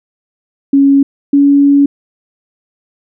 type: tone pair in turn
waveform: sine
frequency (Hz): 277.2 / 282.4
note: C#4 / C#4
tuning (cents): 0 / +32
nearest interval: unison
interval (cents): 32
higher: second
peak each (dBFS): -4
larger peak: neither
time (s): 0.73-1.03 / 1.33-1.86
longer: second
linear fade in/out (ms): 5
effects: none